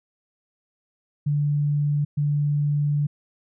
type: tone bursts at uneven times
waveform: sine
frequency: 146.2 Hz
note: D3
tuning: 7 cents flat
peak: -19 dBFS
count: 2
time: 1.26-2.05 / 2.17-3.07 s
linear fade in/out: 10 ms
effects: none